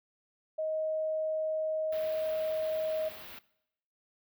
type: tone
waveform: sine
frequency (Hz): 628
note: D#5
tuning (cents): +16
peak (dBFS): -30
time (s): 0.58-3.09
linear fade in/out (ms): 10
type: band-stop noise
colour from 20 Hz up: white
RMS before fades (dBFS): -47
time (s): 1.92-3.39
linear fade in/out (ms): 5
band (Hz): 3900 to 16000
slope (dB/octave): 24
effects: noise-tail reverb RT60 0.8 s tail -20 dB re dry